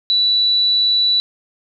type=tone; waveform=sine; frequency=3951 Hz; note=B7; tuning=in tune; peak=-12 dBFS; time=0.1-1.2 s; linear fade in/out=0 ms; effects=none